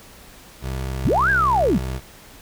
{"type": "tone with pitch glide", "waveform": "25% pulse", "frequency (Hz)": [65.41, 64.77], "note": ["C2", "C2"], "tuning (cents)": [0, -17], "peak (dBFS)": -21, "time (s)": [0.61, 2.01], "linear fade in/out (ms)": 50, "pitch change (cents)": -17, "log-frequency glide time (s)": [1, 1.74]}
{"type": "linear two-way sweep", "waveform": "sine", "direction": "up then down", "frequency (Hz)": [55.3, 1661.2, 138.3], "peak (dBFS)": -15, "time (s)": [1.05, 1.78], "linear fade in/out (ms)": 5, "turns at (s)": 1.3}
{"effects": ["pink hiss -45 dBFS RMS until 2.41 s"]}